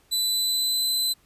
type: tone with pitch glide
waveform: sawtooth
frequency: 3991 to 4033 Hz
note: B7 to B7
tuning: +17 to +36 cents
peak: -19 dBFS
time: 0.11-1.14 s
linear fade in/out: 20 ms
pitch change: +19 cents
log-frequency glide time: 0.25-0.87 s
effects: pink hiss -61 dBFS RMS until 1.25 s + resampled to 32000 Hz